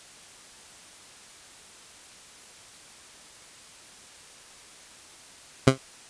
15% pulse tone with exponential decay, 132.6 Hz, C3, 23 cents sharp, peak -4 dBFS, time 5.67-5.78 s, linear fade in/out 5 ms, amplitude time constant 23 ms, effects white hiss -49 dBFS RMS until 6.09 s + resampled to 22050 Hz

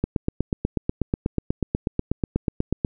click train, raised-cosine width 3 ms, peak -8 dBFS, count 24, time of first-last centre 0.04-2.848 s, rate 8.19 Hz, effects none

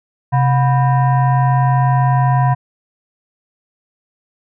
sine tone with frequency modulation, 132 Hz, C3, 16 cents sharp, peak -10 dBFS, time 0.32-2.55 s, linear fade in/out 20 ms, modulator 854 Hz, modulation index 0.79, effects none

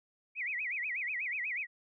sine tone with vibrato, 2211 Hz, C#7, 5 cents flat, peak -33 dBFS, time 0.35-1.67 s, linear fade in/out 50 ms, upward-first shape sine, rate 8.2 Hz, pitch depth 260 cents each way, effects none

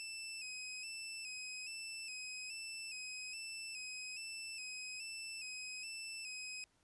20% pulse tone with vibrato, 2589 Hz, E7, 32 cents flat, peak -39 dBFS, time 0-6.64 s, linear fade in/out 0 ms, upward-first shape square, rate 1.2 Hz, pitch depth 43 cents each way, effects pink hiss -75 dBFS RMS until 6.83 s + resampled to 24000 Hz

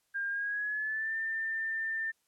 sine tone with pitch glide, 1606 to 1792.3 Hz, G6 to A6, +41 to +31 cents, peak -31 dBFS, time 0.14-2.12 s, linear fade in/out 20 ms, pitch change +190 cents, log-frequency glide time 0.29-1.15 s, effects white hiss -75 dBFS RMS until 2.27 s + low-pass 12000 Hz 12 dB/octave

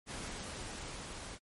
pink noise with level ramp, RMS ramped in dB -42 to -46 dBFS, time 0.06-1.39 s, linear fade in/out 50 ms, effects MP3 48 kbps

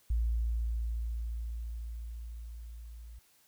sine tone with level ramp, 57.1 Hz, A#1, 35 cents flat, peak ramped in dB -26 to -45 dBFS, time 0.1-3.19 s, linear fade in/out 5 ms, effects white hiss -66 dBFS RMS until 3.47 s

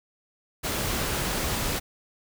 pink noise, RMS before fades -28 dBFS, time 0.63-1.8 s, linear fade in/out 20 ms, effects none

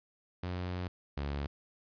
sawtooth tone pair in turn, 90.1 / 71.09 Hz, F#2 / C#2, -45 / +44 cents, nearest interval major third, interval 411 cents, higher first, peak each -31 / -30 dBFS, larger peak second, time 0.43-0.88 / 1.17-1.47 s, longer first, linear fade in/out 5 ms, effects resampled to 11025 Hz + 12-bit

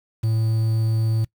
triangle tone with quantisation, 111.5 Hz, A2, 23 cents sharp, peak -16 dBFS, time 0.23-1.25 s, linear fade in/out 10 ms, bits 7, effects noise-tail reverb RT60 0.1 s tail -22 dB re dry

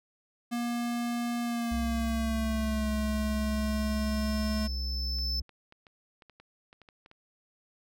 square tone with pitch glide, 238.1 to 214.6 Hz, A#3 to A3, +37 to -43 cents, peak -30 dBFS, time 0.51-4.68 s, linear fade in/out 20 ms, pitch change -180 cents, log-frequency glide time 1.42-2.9 s
triangle tone with exponential growth, 5274 Hz, E8, in tune, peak -29 dBFS, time 1.62-5.4 s, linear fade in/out 5 ms, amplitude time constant 820 ms
triangle tone, 65.41 Hz, C2, in tune, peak -29 dBFS, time 1.71-5.42 s, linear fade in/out 10 ms
clicks, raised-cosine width 0.3 ms, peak -37 dBFS, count 12, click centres 5.187 / 5.493 / 5.724 / 5.868 / 6.222 / 6.297 / 6.4 / 6.729 / 6.817 / 6.888 / 7.061 / 7.114 s
effects none

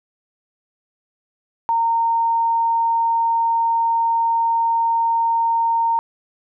sine tone, 920 Hz, A#5, 23 cents flat, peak -15 dBFS, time 1.69-5.99 s, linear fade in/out 0 ms, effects none

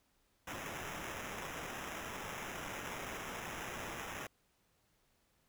blue noise with sample-and-hold, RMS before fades -44 dBFS, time 0.47-4.27 s, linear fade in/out 5 ms, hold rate 4410 Hz, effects pink hiss -75 dBFS RMS until 5.48 s

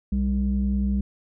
sine tone pair together, 63 / 200 Hz, B1 / G3, +35 / +35 cents, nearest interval octave + minor sixth, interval 2000 cents, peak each -22 dBFS, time 0.12-1.01 s, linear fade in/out 5 ms, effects tanh soft clip ceiling -15 dBFS

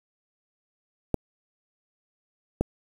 clicks, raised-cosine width 2 ms, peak -9 dBFS, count 2, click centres 1.143 / 2.61 s, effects 7-bit

